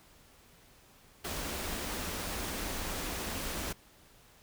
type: band-stop noise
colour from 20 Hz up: pink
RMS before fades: -37 dBFS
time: 1.24-3.73 s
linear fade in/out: 10 ms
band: 100 to 150 Hz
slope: 96 dB/octave
effects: pink hiss -60 dBFS RMS until 4.42 s